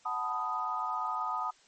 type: chord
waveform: sine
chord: B dominant seventh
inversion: second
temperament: equal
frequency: 740 / 880 / 987.8 / 1244.5 Hz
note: F#5 / A5 / B5 / D#6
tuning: 0 / 0 / 0 / 0 cents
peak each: -39 / -37 / -38 / -33 dBFS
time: 0.05-1.51 s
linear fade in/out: 10 ms
effects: white hiss -62 dBFS RMS until 1.67 s + MP3 32 kbps